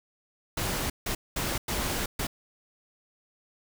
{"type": "noise bursts at uneven times", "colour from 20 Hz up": "pink", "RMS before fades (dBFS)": -30, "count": 5, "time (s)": [[0.57, 0.9], [1.06, 1.15], [1.36, 1.58], [1.68, 2.06], [2.19, 2.27]], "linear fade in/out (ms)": 5, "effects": []}